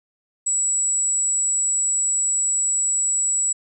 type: tone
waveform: sine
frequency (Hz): 7830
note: B8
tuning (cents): -16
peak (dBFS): -18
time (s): 0.46-3.53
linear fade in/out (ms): 10
effects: none